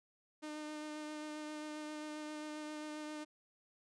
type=tone with vibrato; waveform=sawtooth; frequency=303.7 Hz; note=D#4; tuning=42 cents flat; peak=-39 dBFS; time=0.42-3.25 s; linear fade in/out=20 ms; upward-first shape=sine; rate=7.5 Hz; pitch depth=14 cents each way; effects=resampled to 22050 Hz